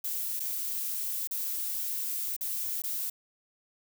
violet noise with dropouts, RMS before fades -33 dBFS, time 0.04-3.1 s, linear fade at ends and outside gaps 5 ms, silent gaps 0.396-0.401 / 1.274-1.31 / 2.365-2.409 / 2.82-2.837 s, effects none

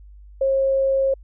sine tone, 539 Hz, C#5, 49 cents flat, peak -16 dBFS, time 0.41-1.14 s, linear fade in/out 5 ms, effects added 50 Hz sine -41 dBFS peak until 1.23 s

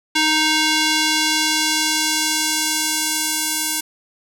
square tone with band-pass filter sweep, 311.1 Hz, D#4, in tune, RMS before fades -19 dBFS, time 0.15-3.81 s, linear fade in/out 10 ms, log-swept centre 3500 to 10000 Hz, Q 0.86, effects none

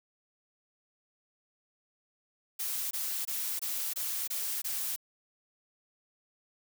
blue noise bursts, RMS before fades -34 dBFS, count 7, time 2.59-4.962 s, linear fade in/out 10 ms, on 320 ms, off 22 ms, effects none

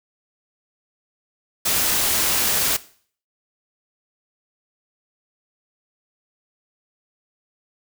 white noise, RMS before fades -20 dBFS, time 1.65-2.77 s, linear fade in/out 10 ms, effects noise-tail reverb RT60 0.5 s tail -18 dB re dry

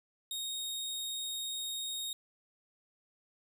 sawtooth tone, 3729 Hz, A#7, in tune, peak -33 dBFS, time 0.31-2.13 s, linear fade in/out 2 ms, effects none

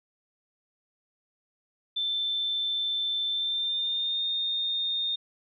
sine tone with pitch glide, 3543 to 3659 Hz, A7 to A#7, +11 to -33 cents, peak -26 dBFS, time 1.96-5.16 s, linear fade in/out 10 ms, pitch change +56 cents, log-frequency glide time 3.29-4.23 s, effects none

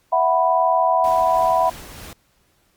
sine chord, E suspended second, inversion none, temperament equal, 659.3 / 740 / 987.8 Hz, E5 / F#5 / B5, 0 / 0 / 0 cents, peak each -19 / -19 / -18 dBFS, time 0.12-1.7 s, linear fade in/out 10 ms
pink noise with tremolo, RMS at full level -37 dBFS, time 1.04-2.13 s, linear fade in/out 2 ms, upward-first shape sine, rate 3.2 Hz, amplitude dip 25%
effects pink hiss -62 dBFS RMS until 2.76 s + Opus 48 kbps

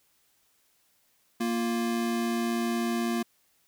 square tone pair together, 233.1 / 349.2 Hz, A#3 / F4, 0 / 0 cents, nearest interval perfect fifth, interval 700 cents, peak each -28 / -33 dBFS, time 1.4-3.23 s, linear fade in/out 10 ms, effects white hiss -68 dBFS RMS until 3.67 s

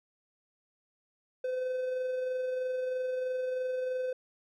triangle tone with amplitude modulation, 510 Hz, C5, 44 cents flat, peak -27 dBFS, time 1.44-4.13 s, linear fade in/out 5 ms, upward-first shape sine, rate 23.1 Hz, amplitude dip 30%, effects none

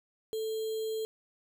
sine tone with sample-and-hold, 440 Hz, A4, in tune, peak -31 dBFS, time 0.33-1.05 s, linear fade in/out 0 ms, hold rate 3675 Hz, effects none

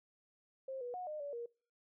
sine tone with pitch steps, 531 / 488 / 728 / 609 / 573 / 472 Hz, C5 / B4 / F#5 / D#5 / D5 / A#4, +25 / -21 / -28 / -37 / -43 / +22 cents, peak -40 dBFS, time 0.68-1.46 s, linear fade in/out 5 ms, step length 130 ms, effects noise-tail reverb RT60 0.4 s tail -25 dB re dry

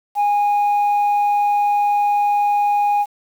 sine tone, 822 Hz, G#5, 18 cents flat, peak -11 dBFS, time 0.15-3.06 s, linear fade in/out 50 ms, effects tanh soft clip ceiling -13 dBFS + 7-bit

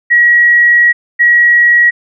sine tone pair in turn, 1911 / 1911 Hz, A#6 / A#6, +43 / +43 cents, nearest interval unison, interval 0 cents, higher neither, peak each -4 dBFS, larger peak neither, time 0.1-0.93 / 1.19-1.91 s, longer first, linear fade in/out 20 ms, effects none

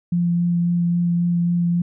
sine tone with vibrato, 173 Hz, F3, 16 cents flat, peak -16 dBFS, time 0.12-1.82 s, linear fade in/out 5 ms, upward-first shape sine, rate 3.7 Hz, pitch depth 10 cents each way, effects none

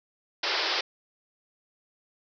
white band-pass noise, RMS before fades -28 dBFS, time 0.43-0.81 s, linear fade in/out 5 ms, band 330 to 5300 Hz, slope 96 dB/octave, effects none

